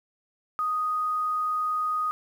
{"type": "tone with quantisation", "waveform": "sine", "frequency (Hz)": 1244.5, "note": "D#6", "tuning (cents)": 0, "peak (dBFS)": -24, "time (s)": [0.59, 2.11], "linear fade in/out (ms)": 0, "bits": 9, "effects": []}